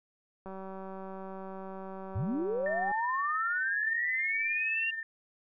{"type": "click train", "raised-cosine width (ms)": 1, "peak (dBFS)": -30, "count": 470, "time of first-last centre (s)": [0.46, 2.915], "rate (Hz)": 191}
{"type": "linear sweep", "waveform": "sine", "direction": "up", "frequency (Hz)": [78.3, 2794], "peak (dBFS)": -29, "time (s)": [2.15, 4.91], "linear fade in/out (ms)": 10}
{"type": "tone with tremolo", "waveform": "sine", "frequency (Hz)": 1800, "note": "A6", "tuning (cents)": 39, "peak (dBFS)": -32, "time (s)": [2.66, 5.03], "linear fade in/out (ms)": 2, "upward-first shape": "sine", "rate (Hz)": 19, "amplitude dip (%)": 50}
{"effects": []}